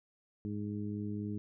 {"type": "harmonic tone", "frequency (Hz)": 103.83, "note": "G#2", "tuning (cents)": 0, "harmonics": [1, 2, 3, 4], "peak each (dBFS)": [-40, -38, -42, -48], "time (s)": [0.45, 1.38], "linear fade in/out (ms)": 0, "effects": []}